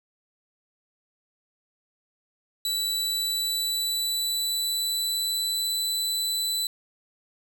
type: tone with pitch glide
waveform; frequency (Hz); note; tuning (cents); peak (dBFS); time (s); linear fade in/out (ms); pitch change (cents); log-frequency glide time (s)
sawtooth; 3951 to 3990; B7 to B7; 0 to +17; -22; 2.65-6.67; 2; +17; 2.9-5.79
effects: none